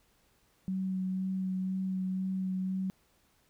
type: tone with vibrato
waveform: sine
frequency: 187.9 Hz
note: F#3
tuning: 27 cents sharp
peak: -30 dBFS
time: 0.68-2.9 s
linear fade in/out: 0 ms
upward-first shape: sine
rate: 2 Hz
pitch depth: 12 cents each way
effects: pink hiss -69 dBFS RMS until 3.49 s